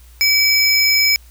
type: tone pair together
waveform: square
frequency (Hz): 2290 / 5141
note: D7 / E8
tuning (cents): -44 / -44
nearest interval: octave + major second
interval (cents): 1400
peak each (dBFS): -15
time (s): 0.21-1.16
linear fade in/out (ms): 0
effects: added 60 Hz sine -41 dBFS peak until 1.3 s + white hiss -51 dBFS RMS until 1.3 s